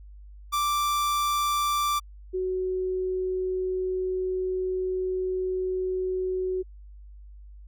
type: tone pair in turn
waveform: 45% pulse / sine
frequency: 1174 / 371.3 Hz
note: D6 / F#4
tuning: -1 / +6 cents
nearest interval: octave + minor sixth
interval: 1993 cents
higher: first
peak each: -23 / -25 dBFS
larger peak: first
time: 0.52-2 / 2.33-6.63 s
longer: second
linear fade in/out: 20 ms
effects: added 50 Hz sine -43 dBFS peak until 7.67 s